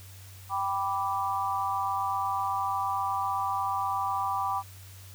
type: chord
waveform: sine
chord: G major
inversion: none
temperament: equal with one note detuned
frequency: 784 / 987.8 / 1171.3 Hz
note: G5 / B5 / D6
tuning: 0 / 0 / -5 cents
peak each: -31 dBFS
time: 0.49-4.63 s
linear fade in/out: 50 ms
effects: added 95 Hz sine -46 dBFS peak until 5.14 s + white hiss -52 dBFS RMS until 5.14 s